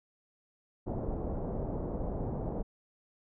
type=low-pass noise; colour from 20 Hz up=pink; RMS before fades=-35 dBFS; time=0.86-2.63 s; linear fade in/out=20 ms; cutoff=730 Hz; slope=24 dB/octave; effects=none